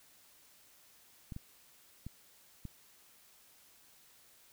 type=clicks; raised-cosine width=5 ms; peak=-30 dBFS; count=4; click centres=1.322 / 1.364 / 2.066 / 2.653 s; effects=white hiss -63 dBFS RMS until 4.52 s